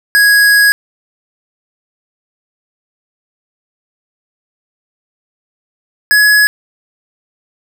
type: tone pair in turn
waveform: square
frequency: 1661.2 / 1685.4 Hz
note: G#6 / G#6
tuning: 0 / +25 cents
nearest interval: unison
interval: 25 cents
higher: second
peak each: -6 dBFS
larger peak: neither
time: 0.15-0.72 / 6.11-6.47 s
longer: first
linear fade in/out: 0 ms
effects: none